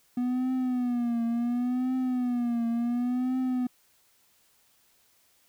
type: tone with vibrato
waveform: triangle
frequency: 244.6 Hz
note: B3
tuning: 16 cents flat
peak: -23 dBFS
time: 0.17-3.67 s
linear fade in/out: 5 ms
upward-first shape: triangle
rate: 0.7 Hz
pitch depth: 100 cents each way
effects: white hiss -65 dBFS RMS until 5.48 s